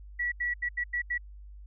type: tone bursts at uneven times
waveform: sine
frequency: 1939 Hz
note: B6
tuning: 32 cents flat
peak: -27 dBFS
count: 6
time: 0.19-0.32 / 0.4-0.54 / 0.62-0.69 / 0.77-0.84 / 0.93-1.02 / 1.1-1.18 s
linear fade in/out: 10 ms
effects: added 50 Hz sine -44 dBFS peak until 1.66 s